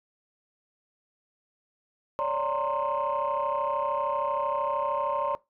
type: tone cluster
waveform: sine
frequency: 555 / 588 / 920 / 1056 Hz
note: C#5 / D5 / A#5 / C6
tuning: +2 / +2 / -23 / +16 cents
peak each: -31 / -30 / -30 / -29 dBFS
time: 2.19-5.35 s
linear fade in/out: 0 ms
effects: noise-tail reverb RT60 0.2 s tail -20 dB re dry + tanh soft clip ceiling -19 dBFS